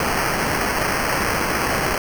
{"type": "noise with sample-and-hold", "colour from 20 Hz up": "white", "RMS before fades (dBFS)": -21, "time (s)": [0, 1.98], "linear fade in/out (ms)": 2, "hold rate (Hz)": 3675, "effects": []}